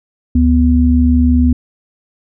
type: tone pair together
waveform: sine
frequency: 73.4 / 246.9 Hz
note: D2 / B3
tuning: 0 / 0 cents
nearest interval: octave + major sixth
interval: 2100 cents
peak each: -10 dBFS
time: 0.35-1.53 s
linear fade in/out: 5 ms
effects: none